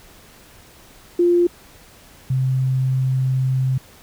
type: tone pair in turn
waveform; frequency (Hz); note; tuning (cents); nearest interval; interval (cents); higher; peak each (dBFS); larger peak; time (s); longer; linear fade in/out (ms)
sine; 349 / 130.73; F4 / C3; -1 / -1; octave + perfect fourth; 1700; first; -12 / -16; first; 1.19-1.47 / 2.3-3.78; second; 5
effects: pink hiss -47 dBFS RMS until 4.02 s